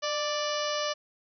harmonic tone with a mistuned harmonic, 587.3 Hz, D5, in tune, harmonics 1 / 2 / 3 / 4 / 5 / 6 / 7 / 8 / 9 / 10, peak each -31 / -34 / -39 / -42 / -37 / -43 / -42 / -41 / -40 / -41 dBFS, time 0.02-0.94 s, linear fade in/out 20 ms, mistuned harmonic 1, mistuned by +30 cents, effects none

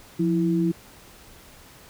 sine tone pair together, 174.61 / 329.6 Hz, F3 / E4, 0 / 0 cents, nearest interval major seventh, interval 1100 cents, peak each -22 dBFS, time 0.19-0.72 s, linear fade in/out 10 ms, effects pink hiss -49 dBFS RMS until 1.89 s

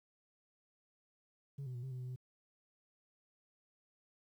sine tone with pitch steps, 139.3 / 126.7 / 121.3 / 132.4 / 127 / 126.1 / 127.1 Hz, C#3 / B2 / B2 / C3 / B2 / B2 / C3, +9 / +45 / -31 / +21 / +49 / +36 / -50 cents, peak -38 dBFS, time 1.58-2.161 s, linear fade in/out 10 ms, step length 83 ms, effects tanh soft clip ceiling -40 dBFS + 12-bit

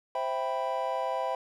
triangle chord, C major seventh, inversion none, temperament equal, 523.3 / 659.3 / 784 / 987.8 Hz, C5 / E5 / G5 / B5, 0 / 0 / 0 / 0 cents, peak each -32 dBFS, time 0.15-1.35 s, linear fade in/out 2 ms, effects none

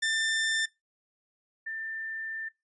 sawtooth / sine tone pair in turn, 1787 / 1787 Hz, A6 / A6, +26 / +26 cents, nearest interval unison, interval 0 cents, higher neither, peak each -22 / -33 dBFS, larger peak first, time 0.02-0.66 / 1.66-2.49 s, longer second, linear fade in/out 10 ms, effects noise-tail reverb RT60 0.2 s tail -23 dB re dry + resampled to 22050 Hz

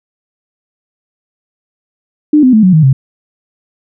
sine tone with pitch steps, 300.3 / 255.5 / 217.3 / 184.86 / 157.25 / 133.77 Hz, D4 / C4 / A3 / F#3 / D#3 / C3, +39 / -41 / -21 / -1 / +19 / +39 cents, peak -3 dBFS, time 2.33-2.93 s, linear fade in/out 5 ms, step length 100 ms, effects none

